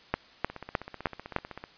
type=two click trains; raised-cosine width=0.5 ms; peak=-24 / -10 dBFS; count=19 / 5; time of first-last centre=0.5-1.639 / 0.14-1.363 s; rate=15.8 / 3.27 Hz; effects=white hiss -55 dBFS RMS until 1.77 s + resampled to 11025 Hz